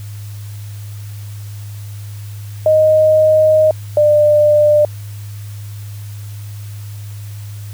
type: tone pair in turn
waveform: sine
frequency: 622.3 / 597.6 Hz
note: D#5 / D5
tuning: 0 / +30 cents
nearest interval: minor second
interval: 70 cents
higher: first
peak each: -7 dBFS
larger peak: neither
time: 2.66-3.71 / 3.97-4.85 s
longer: first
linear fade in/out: 2 ms
effects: added 103 Hz sine -26 dBFS peak until 7.73 s + white hiss -42 dBFS RMS until 7.73 s